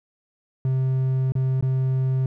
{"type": "tone with dropouts", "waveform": "triangle", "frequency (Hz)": 131.1, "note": "C3", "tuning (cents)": 4, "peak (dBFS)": -17, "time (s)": [0.65, 2.26], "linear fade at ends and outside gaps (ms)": 2, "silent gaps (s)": [[1.321, 1.353], [1.61, 1.625]], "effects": []}